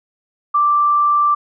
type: tone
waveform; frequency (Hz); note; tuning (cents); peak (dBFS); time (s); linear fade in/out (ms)
sine; 1174.7; D6; 0; -11; 0.54-1.35; 10
effects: none